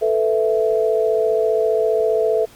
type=chord; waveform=sine; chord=A suspended second; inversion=none; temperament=just; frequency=440 / 495 / 660 Hz; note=A4 / B4 / E5; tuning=0 / +4 / +2 cents; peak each=-17 / -22 / -20 dBFS; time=0.01-2.46 s; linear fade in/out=20 ms; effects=pink hiss -47 dBFS RMS until 2.55 s + Opus 48 kbps